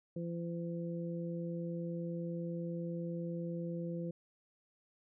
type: harmonic tone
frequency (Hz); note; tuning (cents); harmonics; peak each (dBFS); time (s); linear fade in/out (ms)
170; F3; -46; 1 / 2 / 3; -38 / -44 / -44; 0.16-4.11; 5
effects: none